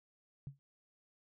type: tone with exponential decay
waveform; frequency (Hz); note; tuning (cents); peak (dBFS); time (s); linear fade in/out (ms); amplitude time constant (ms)
sine; 138.59; C#3; 0; -38; 0.47-0.59; 0; 25
effects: none